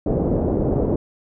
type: low-pass noise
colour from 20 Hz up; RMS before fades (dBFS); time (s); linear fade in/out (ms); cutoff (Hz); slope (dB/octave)
white; -20; 0.06-0.96; 5; 510; 24
effects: none